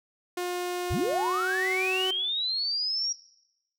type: tone with pitch glide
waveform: sawtooth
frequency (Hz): 356.9 to 374.6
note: F4 to F#4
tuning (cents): +38 to +21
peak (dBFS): -25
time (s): 0.37-2.11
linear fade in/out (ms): 5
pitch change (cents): +83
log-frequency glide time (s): 1.05-1.55
type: linear sweep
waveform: sine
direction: up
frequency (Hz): 38.73 to 5700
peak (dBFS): -26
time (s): 0.9-3.13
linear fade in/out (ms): 10
effects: noise-tail reverb RT60 0.9 s tail -19 dB re dry